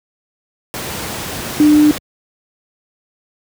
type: tone in noise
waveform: sine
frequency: 300 Hz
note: D4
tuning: 37 cents sharp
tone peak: -6 dBFS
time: 1.6-1.91 s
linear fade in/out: 0 ms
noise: pink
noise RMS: -24 dBFS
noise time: 0.74-1.98 s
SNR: +15 dB
effects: high-pass 80 Hz 12 dB/octave